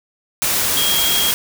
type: tone in noise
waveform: sine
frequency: 3260 Hz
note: G#7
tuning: 33 cents flat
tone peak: -18 dBFS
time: 0.77-1.31 s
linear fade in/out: 0 ms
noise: white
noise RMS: -18 dBFS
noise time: 0.42-1.34 s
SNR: -3 dB
effects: none